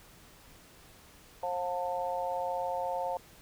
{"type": "harmonic tone", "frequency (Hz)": 178.3, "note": "F3", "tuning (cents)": 36, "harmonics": [3, 4, 5], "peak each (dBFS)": [-35, -35, -35], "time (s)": [1.43, 3.17], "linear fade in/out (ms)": 2, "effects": ["pink hiss -56 dBFS RMS until 3.41 s"]}